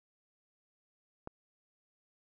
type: click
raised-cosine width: 1 ms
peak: -27 dBFS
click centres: 1.274 s
effects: none